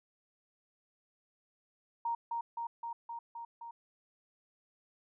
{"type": "tone with echo", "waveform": "sine", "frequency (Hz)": 932.3, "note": "A#5", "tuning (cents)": 0, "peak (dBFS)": -31, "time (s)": [2.05, 2.15], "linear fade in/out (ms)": 5, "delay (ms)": 260, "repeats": 6, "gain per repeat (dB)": -2, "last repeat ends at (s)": 3.71, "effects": []}